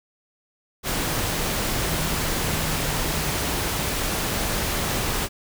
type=tone in noise; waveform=sine; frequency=155.56 Hz; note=D#3; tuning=in tune; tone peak=-32 dBFS; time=1.85-3.35 s; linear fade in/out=50 ms; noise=pink; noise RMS=-25 dBFS; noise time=0.83-5.29 s; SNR=-10 dB; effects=none